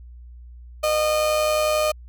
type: tone with amplitude modulation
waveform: 35% pulse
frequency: 612 Hz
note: D#5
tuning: 29 cents flat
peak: -15 dBFS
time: 0.83-1.92 s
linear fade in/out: 10 ms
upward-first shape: sine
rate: 111 Hz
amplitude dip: 40%
effects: added 60 Hz sine -39 dBFS peak until 2.08 s